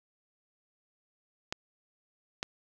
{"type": "clicks", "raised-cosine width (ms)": 0.2, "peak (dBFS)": -15, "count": 2, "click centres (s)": [1.525, 2.429], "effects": []}